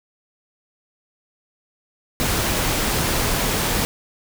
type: noise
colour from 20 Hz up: pink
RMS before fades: -21 dBFS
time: 2.2-3.85 s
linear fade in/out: 0 ms
effects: none